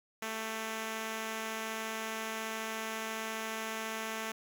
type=tone pair together; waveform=5% pulse; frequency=221.4 / 396.1 Hz; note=A3 / G4; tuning=+11 / +18 cents; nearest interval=minor seventh; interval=1007 cents; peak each=-25 / -37 dBFS; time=0.22-4.32 s; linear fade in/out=5 ms; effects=none